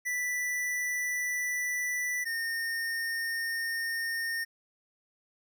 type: tone pair in turn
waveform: square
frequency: 1975.5 / 1832.3 Hz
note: B6 / A#6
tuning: 0 / -30 cents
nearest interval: minor second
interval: 130 cents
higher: first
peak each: -30 / -31 dBFS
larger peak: first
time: 0.05-2.25 / 2.25-4.45 s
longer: neither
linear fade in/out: 20 ms
effects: none